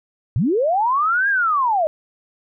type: linear two-way sweep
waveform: sine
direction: up then down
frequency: 93.3 to 1657 to 595 Hz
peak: -15 dBFS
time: 0.36-1.87 s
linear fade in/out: 0 ms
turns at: 1.29 s
effects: none